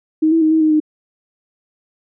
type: tone with pitch steps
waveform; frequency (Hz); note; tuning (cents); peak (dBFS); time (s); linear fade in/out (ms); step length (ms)
sine; 313.9 / 327 / 313.2 / 319 / 311.3 / 306.9; D#4 / E4 / D#4 / D#4 / D#4 / D#4; +15 / -14 / +11 / +43 / +1 / -24; -10; 0.22-0.802; 10; 97
effects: none